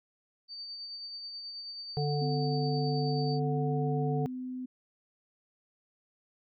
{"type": "tone with tremolo", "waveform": "sine", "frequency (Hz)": 4600, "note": "D8", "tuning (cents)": -37, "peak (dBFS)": -38, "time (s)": [0.48, 3.4], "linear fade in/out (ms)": 50, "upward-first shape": "sine", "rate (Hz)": 9.3, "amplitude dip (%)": 30}
{"type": "harmonic tone", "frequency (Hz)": 146.83, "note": "D3", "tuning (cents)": 0, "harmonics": [1, 3, 5], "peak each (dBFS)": [-29, -34, -37], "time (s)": [1.97, 4.26], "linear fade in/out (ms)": 0}
{"type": "tone", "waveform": "sine", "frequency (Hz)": 254.3, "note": "C4", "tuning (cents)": -49, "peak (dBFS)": -35, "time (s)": [2.21, 4.66], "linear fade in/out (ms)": 10}
{"effects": []}